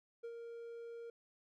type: tone with ADSR envelope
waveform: triangle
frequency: 466.2 Hz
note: A#4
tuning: in tune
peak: -40 dBFS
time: 0.23-1.1 s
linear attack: 16 ms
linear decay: 65 ms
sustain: -4 dB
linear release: 3 ms
effects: none